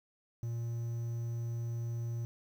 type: tone with quantisation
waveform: triangle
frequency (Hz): 117.1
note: A#2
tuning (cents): +8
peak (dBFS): -32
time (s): 0.43-2.25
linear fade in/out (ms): 0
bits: 10
effects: none